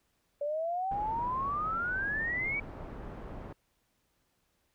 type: exponential sweep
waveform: sine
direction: up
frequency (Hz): 569 to 2300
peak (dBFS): -30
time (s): 0.41-2.6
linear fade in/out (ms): 5
type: low-pass noise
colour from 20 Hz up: pink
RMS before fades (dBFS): -43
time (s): 0.91-3.53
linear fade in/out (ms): 5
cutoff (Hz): 1000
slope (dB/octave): 12
effects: pink hiss -75 dBFS RMS until 4.74 s